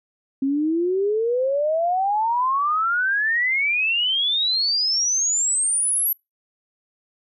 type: exponential sweep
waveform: sine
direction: up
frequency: 265.4 to 11840 Hz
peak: -18 dBFS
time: 0.42-6.13 s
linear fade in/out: 5 ms
effects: noise-tail reverb RT60 0.2 s tail -26 dB re dry